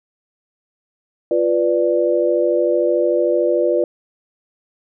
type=chord; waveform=sine; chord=B diminished; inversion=second; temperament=equal; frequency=349.2 / 493.9 / 587.3 Hz; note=F4 / B4 / D5; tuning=0 / 0 / 0 cents; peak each=-18 dBFS; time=1.31-3.84 s; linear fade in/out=2 ms; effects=none